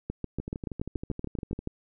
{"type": "two click trains", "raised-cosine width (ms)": 3, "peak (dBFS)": [-18, -22], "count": [12, 16], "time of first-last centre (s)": [[0.1, 1.674], [0.4, 1.59]], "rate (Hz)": [6.99, 12.6], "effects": []}